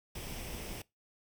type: noise with comb filter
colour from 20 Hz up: pink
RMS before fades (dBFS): -42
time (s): 0.15-0.82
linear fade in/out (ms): 5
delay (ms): 0.36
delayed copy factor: +0.5
effects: noise-tail reverb RT60 0.2 s tail -22 dB re dry